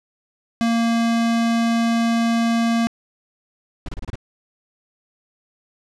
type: tone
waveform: square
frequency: 231 Hz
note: A#3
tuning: 16 cents flat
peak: -17 dBFS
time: 0.61-2.87 s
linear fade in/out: 0 ms
type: noise bursts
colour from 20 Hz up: brown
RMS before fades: -28 dBFS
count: 6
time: 3.86-4.156 s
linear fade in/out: 2 ms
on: 26 ms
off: 28 ms
effects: low-pass 7000 Hz 12 dB/octave